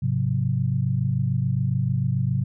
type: chord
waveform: sine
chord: F minor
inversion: first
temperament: equal with one note detuned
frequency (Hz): 103.83 / 130.81 / 179.21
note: Ab2 / C3 / F3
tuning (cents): 0 / 0 / +45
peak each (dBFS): -26 / -22 / -28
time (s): 0.02-2.44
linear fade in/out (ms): 10
effects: none